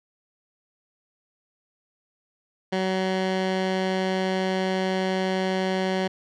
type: tone with low-pass filter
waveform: 15% pulse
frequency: 188.1 Hz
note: F#3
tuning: 29 cents sharp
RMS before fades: -25 dBFS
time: 2.72-6.08 s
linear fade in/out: 10 ms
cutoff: 4200 Hz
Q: 0.92
effects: none